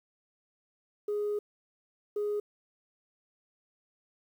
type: tone bursts at uneven times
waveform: sine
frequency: 415.3 Hz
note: G#4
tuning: in tune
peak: -27 dBFS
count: 2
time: 1.08-1.39 / 2.16-2.4 s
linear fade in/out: 5 ms
effects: tanh soft clip ceiling -26 dBFS + 10-bit